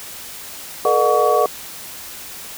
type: tone cluster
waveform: sine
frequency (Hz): 433 / 478.9 / 607 / 728 / 1131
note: A4 / A#4 / D#5 / F#5 / C#6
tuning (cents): -28 / +47 / -43 / -28 / +34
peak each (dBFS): -19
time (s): 0.85-1.46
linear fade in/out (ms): 2
effects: white hiss -34 dBFS RMS until 2.57 s